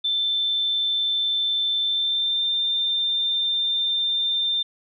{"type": "tone with pitch glide", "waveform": "sine", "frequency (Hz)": [3544, 3591], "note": ["A7", "A7"], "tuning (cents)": [12, 35], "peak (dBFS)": -20, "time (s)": [0.04, 4.63], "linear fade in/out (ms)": 10, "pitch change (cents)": 23, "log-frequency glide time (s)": [1.82, 2.46], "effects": []}